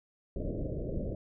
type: low-pass noise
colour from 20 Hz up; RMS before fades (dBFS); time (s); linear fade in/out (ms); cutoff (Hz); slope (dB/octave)
pink; -35; 0.36-1.15; 2; 630; 96
effects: none